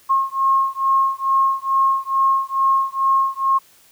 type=beating tone pair; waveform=sine; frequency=1077 / 1079.3 Hz; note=C6 / C#6; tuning=+50 / -47 cents; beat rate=2.3 Hz; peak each=-18 dBFS; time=0.09-3.59 s; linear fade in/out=20 ms; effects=white hiss -52 dBFS RMS until 3.91 s